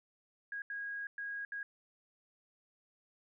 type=tone bursts at uneven times; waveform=sine; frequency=1642 Hz; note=G#6; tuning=20 cents flat; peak=-38 dBFS; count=4; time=0.52-0.62 / 0.7-1.07 / 1.18-1.45 / 1.52-1.63 s; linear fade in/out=2 ms; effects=none